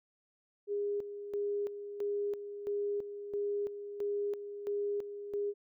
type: tone with tremolo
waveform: sine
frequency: 408.2 Hz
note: G#4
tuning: 30 cents flat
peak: -31 dBFS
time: 0.67-5.54 s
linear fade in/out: 50 ms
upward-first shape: square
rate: 1.5 Hz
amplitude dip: 65%
effects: none